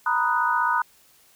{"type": "chord", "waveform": "sine", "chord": "B major seventh", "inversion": "third", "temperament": "equal", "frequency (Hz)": [932.3, 987.8, 1244.5, 1480], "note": ["A#5", "B5", "D#6", "F#6"], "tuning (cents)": [0, 0, 0, 0], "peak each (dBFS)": -25, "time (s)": [0.06, 0.82], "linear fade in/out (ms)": 5, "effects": ["white hiss -57 dBFS RMS until 1.35 s"]}